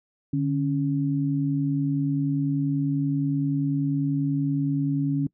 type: tone pair together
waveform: sine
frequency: 146.84 / 277.2 Hz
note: D3 / C#4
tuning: 0 / 0 cents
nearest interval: major seventh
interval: 1100 cents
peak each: -24 dBFS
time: 0.33-5.27 s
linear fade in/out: 5 ms
effects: noise-tail reverb RT60 0.1 s tail -23 dB re dry